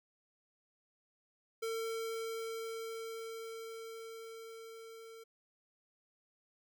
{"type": "tone with level ramp", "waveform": "square", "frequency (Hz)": 451.9, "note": "A4", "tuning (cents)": 46, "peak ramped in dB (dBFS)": [-36, -51], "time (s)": [1.62, 5.24], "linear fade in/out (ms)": 10, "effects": []}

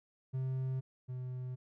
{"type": "tone pair in turn", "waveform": "triangle", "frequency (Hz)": [130.81, 126.87], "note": ["C3", "B2"], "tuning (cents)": [0, 47], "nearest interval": "minor second", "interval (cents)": 53, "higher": "first", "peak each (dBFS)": [-31, -36], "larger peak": "first", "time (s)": [[0.33, 0.81], [1.08, 1.56]], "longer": "neither", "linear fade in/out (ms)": 20, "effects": []}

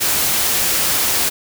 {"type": "noise", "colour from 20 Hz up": "white", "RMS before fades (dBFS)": -17, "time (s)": [0, 1.3], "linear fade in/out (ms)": 20, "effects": []}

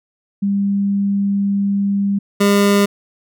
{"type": "tone pair in turn", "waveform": ["sine", "25% pulse"], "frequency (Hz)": [199.5, 201.9], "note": ["G3", "G#3"], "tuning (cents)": [31, -49], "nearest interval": "unison", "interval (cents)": 20, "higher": "second", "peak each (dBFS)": [-14, -7], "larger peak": "second", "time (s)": [[0.42, 2.19], [2.4, 2.86]], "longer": "first", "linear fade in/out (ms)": 10, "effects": []}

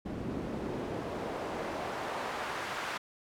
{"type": "noise with band-pass filter sweep", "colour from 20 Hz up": "pink", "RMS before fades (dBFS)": -37, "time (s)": [0.05, 2.98], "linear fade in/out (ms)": 10, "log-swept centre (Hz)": [210, 1500], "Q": 0.9, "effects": []}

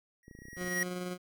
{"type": "tone with exponential growth", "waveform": "square", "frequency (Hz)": 1900, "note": "A#6", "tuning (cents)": 33, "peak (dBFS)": -28, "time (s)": [0.23, 0.83], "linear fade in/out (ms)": 1, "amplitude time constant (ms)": 130}
{"type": "clicks", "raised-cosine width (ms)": 3, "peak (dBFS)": -37, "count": 12, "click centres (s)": [0.281, 0.312, 0.351, 0.389, 0.42, 0.454, 0.484, 0.531, 0.57, 0.614, 0.644, 0.675]}
{"type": "tone with tremolo", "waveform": "20% pulse", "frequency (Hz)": 180, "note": "F#3", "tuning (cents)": -47, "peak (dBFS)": -30, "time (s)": [0.56, 1.18], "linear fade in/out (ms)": 50, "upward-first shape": "square", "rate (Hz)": 20, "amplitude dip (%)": 25}
{"effects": []}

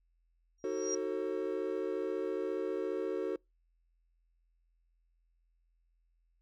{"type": "tone with exponential growth", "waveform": "sine", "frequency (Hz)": 5700, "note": "F8", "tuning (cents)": 34, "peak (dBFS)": -32, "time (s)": [0.58, 0.95], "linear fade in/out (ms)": 5, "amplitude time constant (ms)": 80}
{"type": "chord", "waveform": "triangle", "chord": "D# diminished seventh", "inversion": "none", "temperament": "just", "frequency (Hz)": [311.1, 373.4, 448, 537.6], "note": ["D#4", "F#4", "A4", "C5"], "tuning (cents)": [0, 16, 31, 47], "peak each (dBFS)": [-39, -34, -35, -39], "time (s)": [0.64, 3.36], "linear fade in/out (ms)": 2}
{"effects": ["noise-tail reverb RT60 0.2 s tail -26 dB re dry", "added 42 Hz sine -70 dBFS peak until 6.41 s"]}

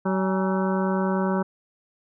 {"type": "harmonic tone with a mistuned harmonic", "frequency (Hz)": 189.8, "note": "F#3", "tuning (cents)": 44, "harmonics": [1, 2, 3, 4, 5, 6, 7, 8], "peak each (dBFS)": [-23, -28, -30, -35, -31, -37, -36, -37], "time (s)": [0.05, 1.43], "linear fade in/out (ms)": 10, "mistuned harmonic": 4, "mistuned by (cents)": 140, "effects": []}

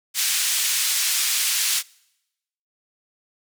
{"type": "band-pass noise", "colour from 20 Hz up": "white", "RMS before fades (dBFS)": -22, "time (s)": [0.14, 1.83], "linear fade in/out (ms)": 50, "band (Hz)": [2200, 10000], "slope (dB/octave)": 12, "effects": ["noise-tail reverb RT60 0.9 s tail -25 dB re dry"]}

